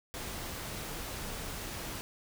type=noise; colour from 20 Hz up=pink; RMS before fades=-40 dBFS; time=0.14-2.01 s; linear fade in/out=0 ms; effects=none